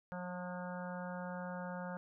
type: harmonic tone with a mistuned harmonic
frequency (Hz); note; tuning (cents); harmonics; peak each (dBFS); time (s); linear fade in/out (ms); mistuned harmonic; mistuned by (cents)
179.9; F#3; -48; 1 / 3 / 4 / 5 / 6 / 7 / 8 / 9; -43 / -46 / -52 / -49 / -59 / -54 / -51 / -55; 0.12-1.97; 0; 7; -33
effects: none